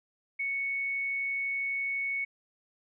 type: tone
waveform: sine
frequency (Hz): 2217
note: C#7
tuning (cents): 0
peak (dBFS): -29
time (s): 0.39-2.25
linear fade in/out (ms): 10
effects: none